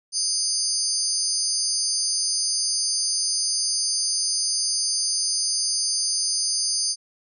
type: tone cluster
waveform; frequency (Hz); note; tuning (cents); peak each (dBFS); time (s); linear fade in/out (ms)
sine; 4681 / 5040 / 6240 / 9260; D8 / D#8 / G8 / D9; -7 / +21 / -9 / -25; -27; 0.12-6.96; 50
effects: none